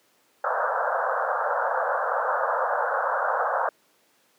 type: band-pass noise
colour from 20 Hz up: pink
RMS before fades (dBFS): -25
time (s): 0.44-3.69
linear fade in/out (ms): 2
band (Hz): 490 to 1600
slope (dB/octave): 96
effects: pink hiss -63 dBFS RMS until 4.38 s + high-pass 300 Hz 12 dB/octave